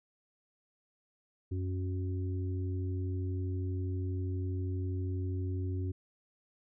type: harmonic tone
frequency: 92.4 Hz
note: F#2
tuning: 2 cents flat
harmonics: 1 / 3 / 4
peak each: -32 / -42 / -44 dBFS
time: 1.51-5.92 s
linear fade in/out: 10 ms
effects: none